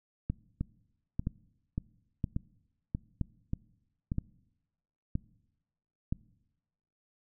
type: two click trains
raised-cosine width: 5 ms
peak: -18 / -19 dBFS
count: 7 / 7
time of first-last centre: 0.3-6.125 / 0.61-4.119 s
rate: 1.03 / 1.71 Hz
effects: noise-tail reverb RT60 1.0 s tail -23 dB re dry